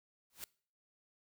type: noise with exponential growth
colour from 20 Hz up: white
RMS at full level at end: -41 dBFS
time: 0.3-0.44 s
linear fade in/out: 1 ms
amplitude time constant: 29 ms
effects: noise-tail reverb RT60 0.5 s tail -24 dB re dry